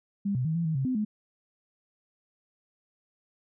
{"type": "tone with pitch steps", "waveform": "sine", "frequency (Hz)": [200.2, 126.2, 159.3, 168.5, 159.2, 134, 256.3, 212.1], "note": ["G3", "B2", "D#3", "E3", "D#3", "C3", "C4", "G#3"], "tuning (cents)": [37, 38, 41, 38, 40, 42, -36, 37], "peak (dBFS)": -25, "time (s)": [0.25, 1.05], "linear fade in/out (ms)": 10, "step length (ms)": 100, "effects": []}